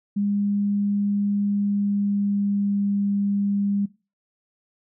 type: tone with pitch glide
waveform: sine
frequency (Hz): 202.9 to 201.1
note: G#3 to G3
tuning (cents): -40 to +44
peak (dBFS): -20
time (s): 0.16-3.86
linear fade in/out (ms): 10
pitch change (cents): -16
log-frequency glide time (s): 1.46-2.93
effects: noise-tail reverb RT60 0.3 s tail -20 dB re dry